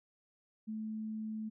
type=tone; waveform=sine; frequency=217.7 Hz; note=A3; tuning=18 cents flat; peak=-37 dBFS; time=0.67-1.5 s; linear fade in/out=20 ms; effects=none